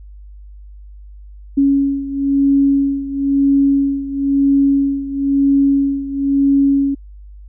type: beating tone pair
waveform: sine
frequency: 277.2 / 278.2 Hz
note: C#4 / C#4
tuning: 0 / +6 cents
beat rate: 1 Hz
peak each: -13 / -17 dBFS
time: 1.57-6.95 s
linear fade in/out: 10 ms
effects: added 50 Hz sine -34 dBFS peak until 7.48 s